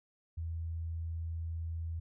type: tone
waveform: sine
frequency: 82.41 Hz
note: E2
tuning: in tune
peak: -35 dBFS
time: 0.37-2 s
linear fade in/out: 10 ms
effects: none